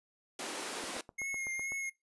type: high-pass noise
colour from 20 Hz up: pink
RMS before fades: -40 dBFS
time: 0.39-1.01 s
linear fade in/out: 2 ms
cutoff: 270 Hz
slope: 24 dB/octave
type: click train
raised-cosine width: 1 ms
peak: -34 dBFS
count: 8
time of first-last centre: 0.84-1.721 s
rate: 7.95 Hz
type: tone with vibrato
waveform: square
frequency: 2151 Hz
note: C7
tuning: 47 cents sharp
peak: -36 dBFS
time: 1.18-1.9 s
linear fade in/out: 10 ms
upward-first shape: triangle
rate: 2.2 Hz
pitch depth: 35 cents each way
effects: noise-tail reverb RT60 0.2 s tail -21 dB re dry + resampled to 24000 Hz